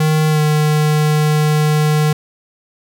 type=tone with pitch glide; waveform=square; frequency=155 to 151.99 Hz; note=D#3 to D#3; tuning=-6 to -40 cents; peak=-12 dBFS; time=0-2.13 s; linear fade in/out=5 ms; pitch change=-34 cents; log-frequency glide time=0.29-0.4 s; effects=none